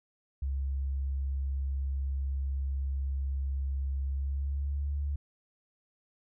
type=tone with pitch glide; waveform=sine; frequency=68 to 71.59 Hz; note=C#2 to D2; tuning=-33 to -44 cents; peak=-29 dBFS; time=0.42-5.16 s; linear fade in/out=5 ms; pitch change=+89 cents; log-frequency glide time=4.07-4.94 s; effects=none